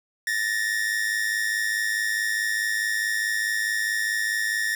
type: tone pair together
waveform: 45% pulse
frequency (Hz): 1760 / 1864.7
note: A6 / A#6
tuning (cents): 0 / 0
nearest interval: minor second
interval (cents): 100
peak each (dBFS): -26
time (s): 0.27-4.75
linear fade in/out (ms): 2
effects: none